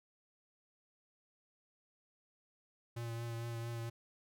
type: tone with vibrato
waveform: square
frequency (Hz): 116.54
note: A#2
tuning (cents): 0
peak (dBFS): -40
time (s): 2.96-3.9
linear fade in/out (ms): 10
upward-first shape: triangle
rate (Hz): 4.4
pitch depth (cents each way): 24
effects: none